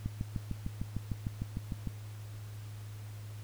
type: click train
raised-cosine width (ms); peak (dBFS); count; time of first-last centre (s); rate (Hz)
5; -22; 13; 0.06-1.873; 6.62
effects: added 105 Hz sine -42 dBFS peak until 3.43 s + pink hiss -56 dBFS RMS until 3.43 s